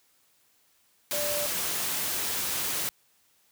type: tone in noise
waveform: sine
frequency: 587.3 Hz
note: D5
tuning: in tune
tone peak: -31 dBFS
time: 1.13-1.46 s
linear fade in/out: 0 ms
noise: white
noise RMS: -30 dBFS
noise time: 1.11-2.89 s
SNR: -4 dB
effects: white hiss -66 dBFS RMS until 3.51 s + high-pass 60 Hz 12 dB/octave